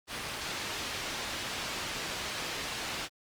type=low-pass noise; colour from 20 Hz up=white; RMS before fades=-37 dBFS; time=0.07-3.09 s; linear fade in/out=50 ms; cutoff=4300 Hz; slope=12 dB/octave; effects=Opus 32 kbps